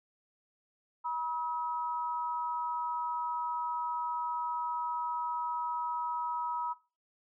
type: tone pair together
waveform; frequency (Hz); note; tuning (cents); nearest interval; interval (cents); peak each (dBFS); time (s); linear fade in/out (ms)
sine; 965 / 1280; B5 / D#6; -40 / +49; perfect fourth; 489; -32 / -38; 1.04-6.74; 20
effects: noise-tail reverb RT60 0.3 s tail -18 dB re dry